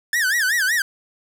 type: tone with vibrato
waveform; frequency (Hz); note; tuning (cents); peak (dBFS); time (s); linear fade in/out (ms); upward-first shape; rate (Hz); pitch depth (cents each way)
45% pulse; 1700; G#6; +40; -17; 0.13-0.82; 2; sine; 5.3; 230
effects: none